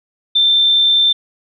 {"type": "tone", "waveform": "sine", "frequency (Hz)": 3565, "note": "A7", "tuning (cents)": 22, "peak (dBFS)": -9, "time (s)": [0.35, 1.13], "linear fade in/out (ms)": 10, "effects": []}